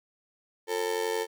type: tone with amplitude modulation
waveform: 35% pulse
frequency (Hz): 445.9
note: A4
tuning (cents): +23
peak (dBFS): -22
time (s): 0.67-1.27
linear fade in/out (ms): 50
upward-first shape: sine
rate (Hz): 91.2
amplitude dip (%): 85
effects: none